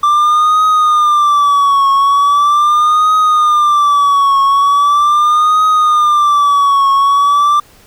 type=tone with vibrato; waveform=triangle; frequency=1174.7 Hz; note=D6; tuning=in tune; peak=-5 dBFS; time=0.03-7.6 s; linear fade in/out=5 ms; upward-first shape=triangle; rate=0.4 Hz; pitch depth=120 cents each way; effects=pink hiss -44 dBFS RMS until 7.86 s